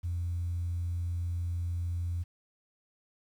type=tone; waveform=sine; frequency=86.6 Hz; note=F2; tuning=14 cents flat; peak=-29 dBFS; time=0.03-2.24 s; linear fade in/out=20 ms; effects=tanh soft clip ceiling -26 dBFS + 10-bit